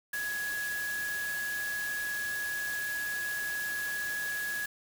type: tone in noise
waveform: sine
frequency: 1674 Hz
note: G#6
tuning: 13 cents sharp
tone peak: -32 dBFS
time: 0.13-4.66 s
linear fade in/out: 5 ms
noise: white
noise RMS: -41 dBFS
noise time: 0.13-4.66 s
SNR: +6 dB
effects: none